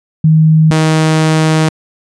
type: tone pair in turn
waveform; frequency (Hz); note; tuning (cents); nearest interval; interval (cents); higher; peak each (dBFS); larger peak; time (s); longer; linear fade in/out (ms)
sine / sawtooth; 157.7 / 157.7; D#3 / D#3; +24 / +24; unison; 0; neither; -4; neither; 0.24-0.71 / 0.71-1.69; second; 5
effects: resampled to 22050 Hz